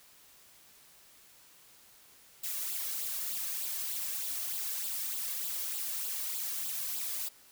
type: noise with flanger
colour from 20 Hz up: blue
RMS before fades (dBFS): -36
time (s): 2.43-7.29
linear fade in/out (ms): 10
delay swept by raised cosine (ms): 0.24 to 1.84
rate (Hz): 3.3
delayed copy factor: +0.6
effects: white hiss -59 dBFS RMS until 7.51 s